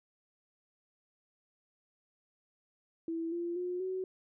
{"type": "tone with pitch steps", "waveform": "sine", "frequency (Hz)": [329.6, 343.8, 358.6, 374], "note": ["E4", "F4", "F4", "F#4"], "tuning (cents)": [0, -27, 46, 19], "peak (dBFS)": -33, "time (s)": [3.08, 4.04], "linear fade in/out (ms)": 2, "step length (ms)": 240, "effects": []}